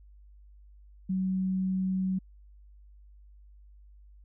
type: tone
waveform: sine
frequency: 187.9 Hz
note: F#3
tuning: 27 cents sharp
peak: -26 dBFS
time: 1.09-2.19 s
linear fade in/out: 10 ms
effects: added 50 Hz sine -51 dBFS peak until 4.24 s